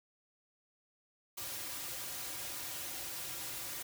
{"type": "noise with comb filter", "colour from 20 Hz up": "white", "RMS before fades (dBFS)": -42, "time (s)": [1.37, 3.83], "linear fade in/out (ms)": 10, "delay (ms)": 4.6, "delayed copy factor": -0.95, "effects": []}